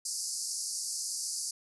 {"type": "band-pass noise", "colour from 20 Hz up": "pink", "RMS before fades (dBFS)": -36, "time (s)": [0.05, 1.51], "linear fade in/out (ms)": 5, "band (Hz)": [4600, 11000], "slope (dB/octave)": 96, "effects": []}